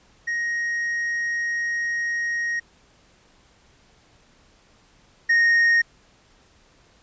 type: tone pair in turn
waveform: triangle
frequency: 1876 / 1858.7 Hz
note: A#6 / A#6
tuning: +11 / -6 cents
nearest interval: unison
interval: 17 cents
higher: first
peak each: -21 / -13 dBFS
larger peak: second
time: 0.27-2.6 / 5.29-5.82 s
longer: first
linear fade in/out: 10 ms
effects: pink hiss -57 dBFS RMS until 7.02 s + resampled to 16000 Hz